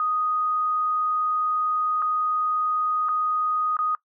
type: tone with dropouts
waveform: sine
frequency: 1244.5 Hz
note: D#6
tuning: in tune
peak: -21 dBFS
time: 0-3.95 s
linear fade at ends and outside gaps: 1 ms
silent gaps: 2.02-2.023 / 3.086-3.09 / 3.768-3.789 s
effects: noise-tail reverb RT60 0.1 s tail -20 dB re dry